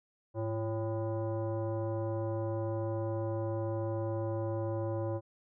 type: tone with frequency modulation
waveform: sine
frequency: 106.5 Hz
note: G#2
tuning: 44 cents sharp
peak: -31 dBFS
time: 0.34-5.21 s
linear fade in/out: 50 ms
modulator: 447 Hz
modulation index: 1.2
effects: none